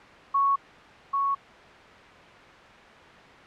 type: tone with echo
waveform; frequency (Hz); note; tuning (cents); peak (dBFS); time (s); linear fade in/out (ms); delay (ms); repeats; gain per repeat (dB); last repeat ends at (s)
sine; 1108.7; C#6; 0; -19; 0.34-0.56; 10; 790; 1; -3; 1.35
effects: white hiss -47 dBFS RMS until 3.46 s + low-pass 2000 Hz 12 dB/octave